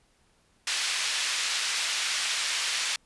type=band-pass noise; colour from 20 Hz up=pink; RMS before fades=-29 dBFS; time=0.67-2.96 s; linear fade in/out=2 ms; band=2200 to 6700 Hz; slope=12 dB/octave; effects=pink hiss -66 dBFS RMS until 3.05 s + resampled to 24000 Hz